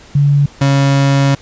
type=tone pair in turn; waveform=sine / 35% pulse; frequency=142.8 / 138.41 Hz; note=D3 / C#3; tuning=-48 / -2 cents; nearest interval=minor second; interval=54 cents; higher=first; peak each=-7 dBFS; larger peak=neither; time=0.15-0.46 / 0.61-1.35 s; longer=second; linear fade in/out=5 ms; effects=pink hiss -40 dBFS RMS until 1.41 s + resampled to 16000 Hz